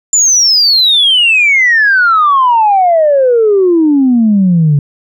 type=exponential sweep; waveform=sine; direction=down; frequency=7190 to 140.3 Hz; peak=-4 dBFS; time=0.13-4.79 s; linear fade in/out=2 ms; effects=tanh soft clip ceiling -1 dBFS